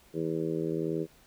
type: harmonic tone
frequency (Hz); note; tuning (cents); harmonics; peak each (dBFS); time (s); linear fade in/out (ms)
81.2; E2; -26; 2 / 3 / 4 / 5 / 6 / 7; -35 / -41 / -33 / -33 / -38 / -45; 0.13-1.07; 50
effects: pink hiss -60 dBFS RMS until 1.26 s